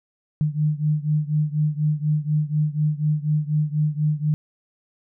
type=beating tone pair; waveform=sine; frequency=150 / 154.1 Hz; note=D3 / D#3; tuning=+37 / -16 cents; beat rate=4.1 Hz; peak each=-21 / -23 dBFS; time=0.41-4.34 s; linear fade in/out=0 ms; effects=none